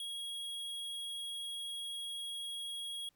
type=tone; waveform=square; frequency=3304 Hz; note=G#7; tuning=10 cents flat; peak=-40 dBFS; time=0-3.09 s; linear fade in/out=2 ms; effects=pink hiss -75 dBFS RMS until 3.15 s